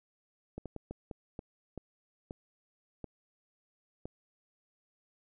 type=slowing click train; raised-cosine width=2 ms; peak=-27 dBFS; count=10; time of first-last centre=0.58-4.055 s; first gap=77 ms; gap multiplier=1.38; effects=none